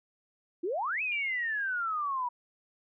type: exponential two-way sweep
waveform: sine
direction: up then down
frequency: 320 to 2600 to 958 Hz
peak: -29 dBFS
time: 0.63-2.29 s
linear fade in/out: 10 ms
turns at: 1.02 s
type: tone with exponential decay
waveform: sine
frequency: 2794 Hz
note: F7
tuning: in tune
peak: -35 dBFS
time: 1.12-1.81 s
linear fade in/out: 1 ms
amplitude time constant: 150 ms
effects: none